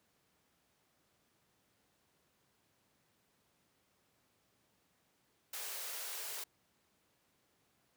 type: high-pass noise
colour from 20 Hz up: white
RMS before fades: -43 dBFS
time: 5.53-6.44 s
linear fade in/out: 5 ms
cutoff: 380 Hz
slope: 96 dB/octave
effects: pink hiss -75 dBFS RMS until 7.96 s + high-pass 100 Hz 12 dB/octave